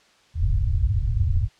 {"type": "low-pass noise", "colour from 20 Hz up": "white", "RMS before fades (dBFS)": -21, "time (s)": [0.34, 1.49], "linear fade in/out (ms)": 50, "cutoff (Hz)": 110, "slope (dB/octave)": 48, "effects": ["white hiss -57 dBFS RMS until 1.59 s", "low-pass 5000 Hz 12 dB/octave"]}